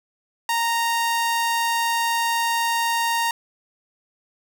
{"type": "tone", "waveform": "sawtooth", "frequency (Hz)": 928, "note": "A#5", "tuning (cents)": -8, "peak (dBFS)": -16, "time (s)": [0.49, 3.31], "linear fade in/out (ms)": 2, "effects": []}